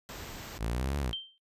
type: band-stop noise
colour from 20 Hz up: pink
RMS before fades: -43 dBFS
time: 0.09-0.58 s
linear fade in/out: 0 ms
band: 8400 to 12000 Hz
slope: 96 dB/octave
type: linear two-way sweep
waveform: sawtooth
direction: up then down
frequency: 52 to 73.2 to 52 Hz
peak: -26 dBFS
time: 0.58-1.14 s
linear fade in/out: 50 ms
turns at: 0.99 s
type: tone with exponential decay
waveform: sine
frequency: 3136 Hz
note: G7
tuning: in tune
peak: -29 dBFS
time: 1.13-1.38 s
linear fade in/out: 0 ms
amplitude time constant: 53 ms
effects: noise-tail reverb RT60 0.2 s tail -22 dB re dry + resampled to 32000 Hz